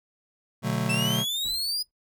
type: chord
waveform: square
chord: B minor seventh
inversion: none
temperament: just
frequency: 123.47 / 148.16 / 185.21 / 222.2 Hz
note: B2 / D3 / F#3 / A3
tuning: 0 / +16 / +2 / +17 cents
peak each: -31 dBFS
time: 0.62-1.25 s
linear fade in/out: 50 ms
type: exponential sweep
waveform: 40% pulse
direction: up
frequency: 2625 to 4995 Hz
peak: -25 dBFS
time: 0.89-1.83 s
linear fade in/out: 10 ms
type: noise with exponential decay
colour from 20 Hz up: brown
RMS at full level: -41 dBFS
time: 1.45-1.91 s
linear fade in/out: 0 ms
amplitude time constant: 100 ms
effects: noise-tail reverb RT60 0.1 s tail -18 dB re dry